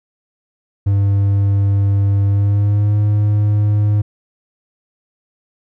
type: tone with pitch glide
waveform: triangle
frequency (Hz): 99.7 to 104.29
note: G2 to G#2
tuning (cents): +30 to +8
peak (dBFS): -9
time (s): 0.86-4.02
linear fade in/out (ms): 10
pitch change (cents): +78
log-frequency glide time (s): 2.24-2.97
effects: none